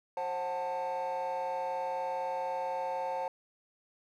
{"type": "chord", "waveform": "triangle", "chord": "F# diminished", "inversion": "second", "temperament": "just", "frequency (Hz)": [532.8, 740, 888], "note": ["C5", "F#5", "A5"], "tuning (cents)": [31, 0, 16], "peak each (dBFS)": [-33, -35, -32], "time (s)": [0.17, 3.28], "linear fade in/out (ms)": 2, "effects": ["tanh soft clip ceiling -27 dBFS"]}